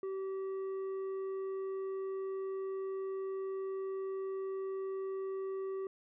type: tone with tanh clipping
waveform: sine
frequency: 384.8 Hz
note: G4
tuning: 32 cents flat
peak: -37 dBFS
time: 0.03-5.87 s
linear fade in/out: 2 ms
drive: 6 dB
effects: none